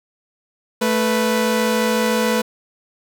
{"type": "tone pair together", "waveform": "sawtooth", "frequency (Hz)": [220, 493.9], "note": ["A3", "B4"], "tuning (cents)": [0, 0], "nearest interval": "octave + major second", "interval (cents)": 1400, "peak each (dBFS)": -15, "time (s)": [0.81, 2.42], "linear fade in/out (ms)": 10, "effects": []}